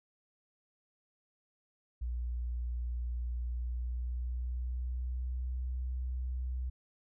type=tone with pitch glide; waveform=sine; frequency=60.1 to 62.98 Hz; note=B1 to B1; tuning=-46 to +35 cents; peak=-33 dBFS; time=2.01-6.7 s; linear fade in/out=10 ms; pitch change=+81 cents; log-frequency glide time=3.41-5.63 s; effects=none